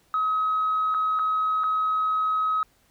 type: tone with dropouts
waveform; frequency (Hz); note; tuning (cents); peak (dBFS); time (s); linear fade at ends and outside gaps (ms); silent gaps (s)
sine; 1273; D#6; +39; -20; 0.14-2.63; 1; 0.942-0.946 / 1.19-1.194 / 1.636-1.64
effects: tanh soft clip ceiling -17 dBFS + pink hiss -63 dBFS RMS until 2.9 s